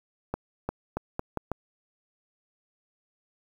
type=accelerating click train; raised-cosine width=1 ms; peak=-15 dBFS; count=6; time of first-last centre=0.34-1.517 s; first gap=350 ms; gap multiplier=0.8; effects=8-bit